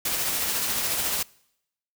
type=noise with tremolo; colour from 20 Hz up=white; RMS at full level=-25 dBFS; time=0.05-1.23 s; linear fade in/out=5 ms; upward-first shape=triangle; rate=14 Hz; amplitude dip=35%; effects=noise-tail reverb RT60 0.8 s tail -24 dB re dry